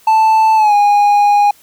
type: tone with pitch glide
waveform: triangle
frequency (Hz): 880 to 821.1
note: A5 to G#5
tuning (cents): 0 to -20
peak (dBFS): -5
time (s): 0.07-1.51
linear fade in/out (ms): 5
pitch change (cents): -120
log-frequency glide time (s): 0.56-0.74
effects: white hiss -47 dBFS RMS until 1.62 s